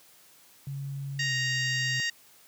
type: tone with pitch glide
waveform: sine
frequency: 138.59 to 129.31 Hz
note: C#3 to C3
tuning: 0 to -20 cents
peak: -32 dBFS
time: 0.67-2 s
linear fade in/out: 0 ms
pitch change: -120 cents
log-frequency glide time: 1.23-1.34 s
type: harmonic tone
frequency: 934 Hz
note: A#5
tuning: 3 cents sharp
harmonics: 2 / 3 / 4 / 5 / 6 / 7 / 8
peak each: -29 / -34 / -39 / -36 / -40 / -42 / -42 dBFS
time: 1.19-2.1 s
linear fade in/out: 5 ms
effects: white hiss -57 dBFS RMS until 2.47 s + high-pass 80 Hz 12 dB/octave